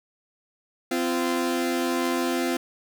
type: tone pair together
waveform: sawtooth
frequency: 258.2 / 344.7 Hz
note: C4 / F4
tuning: -23 / -23 cents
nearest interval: perfect fourth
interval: 500 cents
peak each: -22 dBFS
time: 0.91-2.57 s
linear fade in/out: 5 ms
effects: 9-bit